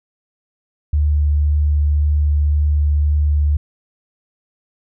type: tone with vibrato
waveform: sine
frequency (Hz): 74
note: D2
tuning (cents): +14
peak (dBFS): -12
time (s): 0.93-3.57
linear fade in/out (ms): 5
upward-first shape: triangle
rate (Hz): 1.9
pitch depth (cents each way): 10
effects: none